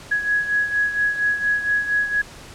sine beating tone pair, 1670 / 1674.3 Hz, G#6 / G#6, +9 / +14 cents, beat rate 4.3 Hz, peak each -19 / -25 dBFS, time 0.11-2.22 s, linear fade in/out 10 ms, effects pink hiss -41 dBFS RMS until 2.54 s + low-pass 9000 Hz 12 dB/octave

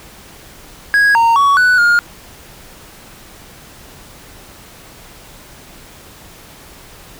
triangle tone with pitch steps, 1654 / 922 / 1123 / 1486 / 1419 Hz, G#6 / A#5 / C#6 / F#6 / F6, -8 / -19 / +22 / +7 / +27 cents, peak -6 dBFS, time 0.94-1.99 s, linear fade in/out 0 ms, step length 210 ms, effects pink hiss -39 dBFS RMS until 7.19 s

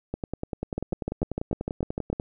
two click trains, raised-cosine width 2 ms, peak -14 / -16 dBFS, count 10 / 22, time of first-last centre 0.78-2.129 / 0.14-2.199 s, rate 6.67 / 10.2 Hz, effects none

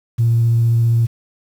sine tone with vibrato, 116.1 Hz, A#2, 7 cents flat, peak -10 dBFS, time 0.18-1.07 s, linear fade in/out 20 ms, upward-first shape sine, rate 15 Hz, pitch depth 10 cents each way, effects tanh soft clip ceiling -7 dBFS + 7-bit

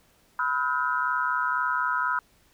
sine tone cluster, 994 / 1286 / 1430 / 1552 Hz, B5 / E6 / F6 / G6, +11 / -43 / +41 / -18 cents, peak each -28 / -28 / -28 / -34 dBFS, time 0.39-2.19 s, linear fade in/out 2 ms, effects pink hiss -62 dBFS RMS until 2.53 s

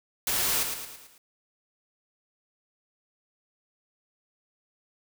white noise with echo, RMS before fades -27 dBFS, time 0.27-0.63 s, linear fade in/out 2 ms, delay 110 ms, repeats 5, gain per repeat -6 dB, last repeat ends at 1.18 s, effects none

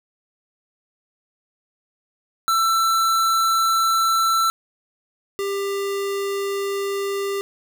square tone pair in turn, 1336 / 397.2 Hz, E6 / G4, +23 / +23 cents, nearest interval octave + major sixth, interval 2100 cents, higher first, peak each -17 / -23 dBFS, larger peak first, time 2.48-4.5 / 5.39-7.41 s, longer neither, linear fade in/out 0 ms, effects none

